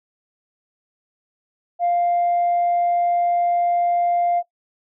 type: tone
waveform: sine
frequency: 698.5 Hz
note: F5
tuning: in tune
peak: -15 dBFS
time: 1.79-4.43 s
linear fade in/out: 50 ms
effects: noise-tail reverb RT60 0.1 s tail -17 dB re dry + tanh soft clip ceiling -13 dBFS